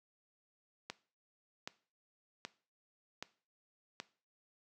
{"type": "click train", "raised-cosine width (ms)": 0.2, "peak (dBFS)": -23, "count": 5, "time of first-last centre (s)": [0.9, 4.001], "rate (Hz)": 1.29, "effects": ["noise-tail reverb RT60 0.4 s tail -18 dB re dry", "high-pass 150 Hz 12 dB/octave"]}